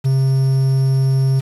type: tone with quantisation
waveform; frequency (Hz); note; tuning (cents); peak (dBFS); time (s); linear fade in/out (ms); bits
triangle; 133.6; C3; +36; -10; 0.04-1.41; 20; 6
effects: resampled to 32000 Hz